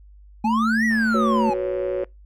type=tone; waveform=sine; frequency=223.4 Hz; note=A3; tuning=27 cents sharp; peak=-19 dBFS; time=0.44-1.5 s; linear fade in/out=5 ms
type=exponential two-way sweep; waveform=triangle; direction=up then down; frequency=817 to 1975.5 to 817 Hz; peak=-19 dBFS; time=0.44-1.54 s; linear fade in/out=10 ms; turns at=0.85 s
type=click train; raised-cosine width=0.5 ms; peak=-26 dBFS; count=128; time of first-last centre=0.91-2.044 s; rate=112 Hz
type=chord; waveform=sine; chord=F# suspended fourth; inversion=none; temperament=equal; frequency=370 / 493.9 / 554.4 Hz; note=F#4 / B4 / C#5; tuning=0 / 0 / 0 cents; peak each=-25 / -29 / -25 dBFS; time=1.14-2.04 s; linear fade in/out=5 ms
effects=noise-tail reverb RT60 0.2 s tail -24 dB re dry + added 50 Hz sine -44 dBFS peak until 2.25 s